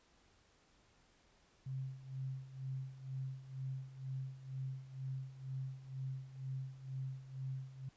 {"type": "tone with tremolo", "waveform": "sine", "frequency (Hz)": 132.5, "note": "C3", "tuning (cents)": 22, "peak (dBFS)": -38, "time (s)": [1.66, 7.89], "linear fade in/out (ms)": 5, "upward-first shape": "sine", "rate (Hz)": 2.1, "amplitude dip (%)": 80, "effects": ["pink hiss -70 dBFS RMS until 7.96 s", "resampled to 16000 Hz"]}